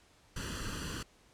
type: noise with comb filter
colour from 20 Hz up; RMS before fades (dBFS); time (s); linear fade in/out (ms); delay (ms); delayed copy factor
pink; -39; 0.36-1.03; 5; 0.67; +0.8
effects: pink hiss -64 dBFS RMS until 1.33 s + low-pass 9000 Hz 12 dB/octave